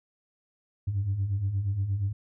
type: beating tone pair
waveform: sine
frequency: 92.5 / 101 Hz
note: F#2 / G#2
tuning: 0 / -48 cents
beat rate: 8.5 Hz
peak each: -32 / -25 dBFS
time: 0.87-2.13 s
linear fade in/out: 10 ms
effects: tanh soft clip ceiling -21 dBFS